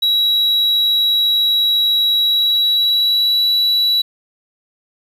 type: tone with pitch glide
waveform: sine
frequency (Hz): 3882 to 3927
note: B7 to B7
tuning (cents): -31 to -11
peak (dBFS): -9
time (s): 0.02-4.02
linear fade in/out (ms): 10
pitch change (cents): +20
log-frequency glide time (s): 2.19-3.45
effects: tanh soft clip ceiling -11 dBFS + 7-bit